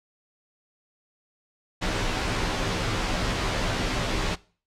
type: noise with comb filter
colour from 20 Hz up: pink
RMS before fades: -26 dBFS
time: 1.81-4.36 s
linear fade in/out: 20 ms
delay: 14 ms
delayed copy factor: -0.95
effects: noise-tail reverb RT60 0.4 s tail -21 dB re dry + low-pass 5000 Hz 12 dB/octave